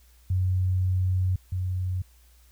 sine tone pair in turn, 92.5 / 91.91 Hz, F#2 / F#2, 0 / -11 cents, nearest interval unison, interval 11 cents, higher first, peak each -21 / -25 dBFS, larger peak first, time 0.3-1.36 / 1.52-2.02 s, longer first, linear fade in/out 5 ms, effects added 60 Hz sine -54 dBFS peak until 2.51 s + white hiss -62 dBFS RMS until 2.51 s

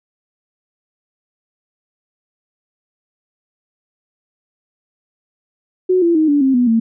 sine tone with pitch steps, 368.3 / 339.7 / 313.3 / 289 / 266.5 / 245.8 / 226.7 Hz, F#4 / F4 / D#4 / D4 / C4 / B3 / A#3, -8 / -48 / +12 / -28 / +32 / -8 / -48 cents, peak -10 dBFS, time 5.89-6.8 s, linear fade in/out 10 ms, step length 130 ms, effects none

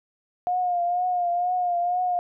sine tone with vibrato, 712 Hz, F5, 33 cents sharp, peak -21 dBFS, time 0.47-2.19 s, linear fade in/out 0 ms, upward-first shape triangle, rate 2.1 Hz, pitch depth 50 cents each way, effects none

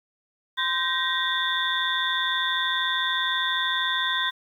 sine tone cluster, 1034 / 1562 / 1886 / 3445 / 3618 Hz, C6 / G6 / A#6 / A7 / A7, -21 / -7 / +20 / -37 / +48 cents, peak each -29 dBFS, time 0.57-4.31 s, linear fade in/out 20 ms, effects 9-bit

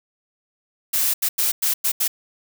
blue noise bursts at uneven times, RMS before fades -20 dBFS, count 6, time 0.93-1.14 / 1.22-1.29 / 1.38-1.52 / 1.62-1.74 / 1.84-1.92 / 2-2.08 s, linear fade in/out 10 ms, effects none

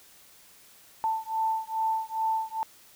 sine beating tone pair, 886 / 888.4 Hz, A5 / A5, +12 / +16 cents, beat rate 2.4 Hz, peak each -29 dBFS, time 1.04-2.63 s, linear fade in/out 0 ms, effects white hiss -55 dBFS RMS until 2.95 s

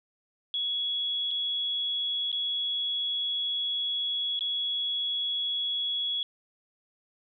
sine tone with dropouts, 3357 Hz, G#7, 18 cents sharp, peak -27 dBFS, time 0.54-6.23 s, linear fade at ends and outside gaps 1 ms, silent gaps 1.308-1.312 / 2.317-2.327 / 4.392-4.408 s, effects none

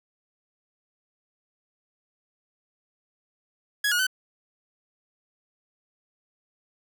sawtooth tone with pitch steps, 1671 / 1443 / 1519 Hz, G#6 / F#6 / F#6, +10 / -44 / +45 cents, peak -18 dBFS, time 3.84-4.068 s, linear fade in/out 5 ms, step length 76 ms, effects none

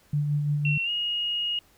sine tone with tremolo, 146.83 Hz, D3, in tune, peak -21 dBFS, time 0.13-0.78 s, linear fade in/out 5 ms, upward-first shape sine, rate 5.8 Hz, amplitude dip 35%
sine tone with pitch glide, 2723 to 2872 Hz, F7 to F7, -44 to +48 cents, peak -25 dBFS, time 0.65-1.59 s, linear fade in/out 2 ms, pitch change +92 cents, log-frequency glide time 0.84-0.9 s
effects pink hiss -60 dBFS RMS until 1.77 s

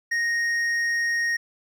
sine tone with hard clipping, 1864.7 Hz, A#6, in tune, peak -23 dBFS, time 0.11-1.37 s, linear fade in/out 10 ms, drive 6 dB, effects none

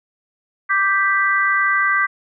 sine chord, G major, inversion second, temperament equal, 1174.7 / 1568 / 1975.5 Hz, D6 / G6 / B6, 0 / 0 / 0 cents, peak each -19 / -18 / -19 dBFS, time 0.69-2.07 s, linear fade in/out 20 ms, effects none

